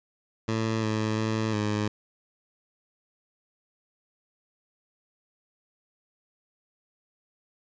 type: tone with pitch steps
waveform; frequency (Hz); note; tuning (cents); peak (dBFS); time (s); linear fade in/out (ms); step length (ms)
15% pulse; 111.5 / 108.8 / 110.2 / 105.5; A2 / A2 / A2 / G#2; +23 / -19 / +3 / +28; -19; 0.48-1.88; 5; 350
effects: resampled to 16000 Hz